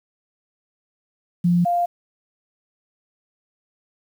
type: tone pair in turn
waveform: sine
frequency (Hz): 174.61 / 698.4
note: F3 / F5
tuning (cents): 0 / 0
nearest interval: 2 octaves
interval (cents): 2400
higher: second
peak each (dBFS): -14 / -17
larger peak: first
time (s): 1.44-1.65 / 1.65-1.86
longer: neither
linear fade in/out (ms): 10
effects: 8-bit